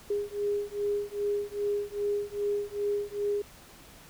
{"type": "beating tone pair", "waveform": "sine", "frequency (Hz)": [408.5, 411], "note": ["G#4", "G#4"], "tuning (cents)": [-29, -18], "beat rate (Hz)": 2.5, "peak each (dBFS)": -31, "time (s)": [0.1, 3.42], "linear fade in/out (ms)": 5, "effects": ["pink hiss -52 dBFS RMS until 4.09 s"]}